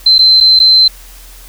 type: tone with dropouts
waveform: sine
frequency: 4090 Hz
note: C8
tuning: 40 cents flat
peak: -3 dBFS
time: 0.06-0.88 s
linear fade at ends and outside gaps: 5 ms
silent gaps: 0.183-0.19 / 0.404-0.408 / 0.592-0.599 s
effects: added 42 Hz sine -34 dBFS peak until 1.48 s + white hiss -38 dBFS RMS until 1.48 s